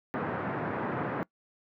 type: band-pass noise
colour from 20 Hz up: pink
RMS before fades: -33 dBFS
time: 0.14-1.23 s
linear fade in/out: 0 ms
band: 130 to 1700 Hz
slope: 24 dB/octave
effects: noise-tail reverb RT60 0.1 s tail -23 dB re dry